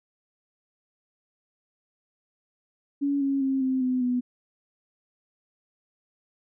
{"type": "tone with pitch steps", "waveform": "sine", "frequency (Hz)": [282.2, 275, 267.9, 261, 254.3, 247.8], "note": ["C#4", "C#4", "C4", "C4", "C4", "B3"], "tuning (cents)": [31, -14, 41, -4, -49, 6], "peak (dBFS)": -22, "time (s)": [3.01, 4.21], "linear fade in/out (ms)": 20, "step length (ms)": 200, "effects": []}